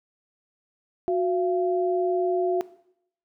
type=tone pair together; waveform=sine; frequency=365.2 / 683.5 Hz; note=F#4 / F5; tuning=-23 / -37 cents; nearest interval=major seventh; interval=1086 cents; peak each=-22 / -27 dBFS; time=1.08-2.61 s; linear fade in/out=0 ms; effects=noise-tail reverb RT60 0.7 s tail -17 dB re dry